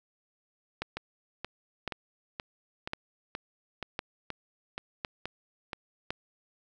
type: two click trains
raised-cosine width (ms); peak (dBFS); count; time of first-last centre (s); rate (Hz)
0.3; -19 / -16; 11 / 6; 0.97-5.732 / 0.82-6.105; 2.1 / 0.946
effects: none